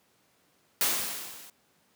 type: noise with level ramp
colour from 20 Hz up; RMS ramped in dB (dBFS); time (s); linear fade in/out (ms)
white; -24 to -50; 0.81-1.5; 2
effects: pink hiss -67 dBFS RMS until 1.95 s + high-pass 150 Hz 12 dB/octave